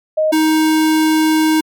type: tone pair in turn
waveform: sine / square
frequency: 623 / 313.8 Hz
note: D#5 / D#4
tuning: +2 / +15 cents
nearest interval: octave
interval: 1187 cents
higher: first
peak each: -11 dBFS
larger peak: neither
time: 0.17-0.32 / 0.32-1.61 s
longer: second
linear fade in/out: 10 ms
effects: MP3 96 kbps